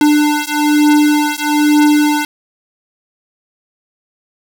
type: beating tone pair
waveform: square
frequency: 297.2 / 298.3 Hz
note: D4 / D4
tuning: +21 / +27 cents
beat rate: 1.1 Hz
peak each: -13 / -13 dBFS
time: 0.01-2.25 s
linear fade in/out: 2 ms
effects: none